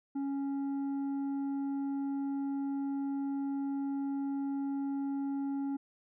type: tone with tanh clipping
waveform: sine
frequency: 277 Hz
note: C#4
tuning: 1 cent flat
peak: -33 dBFS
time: 0.15-5.77 s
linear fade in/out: 10 ms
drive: 6 dB
effects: none